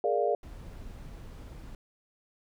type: chord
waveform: sine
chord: Bb dominant seventh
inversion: third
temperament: equal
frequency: 415.3 / 466.2 / 587.3 / 698.5 Hz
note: Ab4 / Bb4 / D5 / F5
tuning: 0 / 0 / 0 / 0 cents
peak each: -30 dBFS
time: 0.04-0.35 s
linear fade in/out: 2 ms
type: noise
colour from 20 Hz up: brown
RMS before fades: -44 dBFS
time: 0.43-1.75 s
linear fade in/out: 2 ms
effects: none